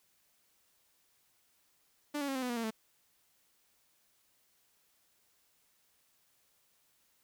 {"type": "tone with pitch steps", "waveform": "sawtooth", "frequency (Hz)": [293.7, 281.9, 270.6, 259.7, 249.3, 239.2, 229.6, 220.4], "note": ["D4", "C#4", "C#4", "C4", "B3", "A#3", "A#3", "A3"], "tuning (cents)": [0, 29, -42, -13, 16, 45, -26, 3], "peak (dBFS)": -30, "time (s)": [2.14, 2.708], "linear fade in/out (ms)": 10, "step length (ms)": 71, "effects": ["white hiss -72 dBFS RMS until 7.23 s"]}